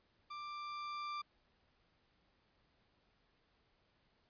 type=tone with level ramp; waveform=40% pulse; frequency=1181 Hz; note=D6; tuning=9 cents sharp; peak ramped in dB=-44 to -39 dBFS; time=0.3-1.22 s; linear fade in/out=10 ms; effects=pink hiss -75 dBFS RMS until 4.29 s + resampled to 11025 Hz